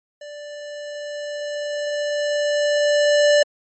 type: tone with level ramp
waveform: square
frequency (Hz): 587.3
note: D5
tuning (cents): 0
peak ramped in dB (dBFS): -35 to -12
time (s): 0.21-3.43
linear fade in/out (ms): 5
effects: MP3 32 kbps